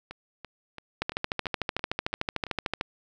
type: two click trains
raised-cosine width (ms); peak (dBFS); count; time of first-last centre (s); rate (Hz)
0.3; -11 / -23; 25 / 8; 1.02-2.811 / 0.11-2.467; 13.4 / 2.97
effects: none